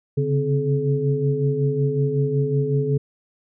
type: tone cluster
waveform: sine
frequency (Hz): 136.7 / 142.1 / 259.9 / 427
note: C#3 / C#3 / C4 / G#4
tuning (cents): -24 / +43 / -11 / +48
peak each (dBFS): -25 / -21 / -30 / -23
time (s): 0.17-2.98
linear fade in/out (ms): 10
effects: none